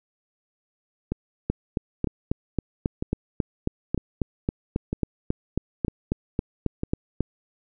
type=two click trains; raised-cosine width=3 ms; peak=-13 / -10 dBFS; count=7 / 22; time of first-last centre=1.12-6.834 / 1.5-7.207 s; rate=1.05 / 3.68 Hz; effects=none